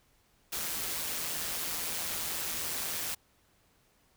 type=noise with amplitude modulation; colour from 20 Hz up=white; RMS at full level=-33 dBFS; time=0.52-3.15 s; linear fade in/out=10 ms; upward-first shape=sine; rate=164 Hz; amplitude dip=45%; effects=pink hiss -68 dBFS RMS until 4.16 s